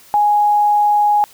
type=tone; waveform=sine; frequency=830.6 Hz; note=G#5; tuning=in tune; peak=-10 dBFS; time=0.14-1.24 s; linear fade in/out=0 ms; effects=white hiss -45 dBFS RMS until 1.33 s